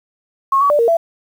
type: tone with pitch steps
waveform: sine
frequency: 1087 / 1134 / 589 / 464.8 / 669 Hz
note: C#6 / C#6 / D5 / A#4 / E5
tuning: -34 / +39 / +5 / -5 / +25 cents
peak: -10 dBFS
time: 0.52-0.97 s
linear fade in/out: 5 ms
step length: 90 ms
effects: 7-bit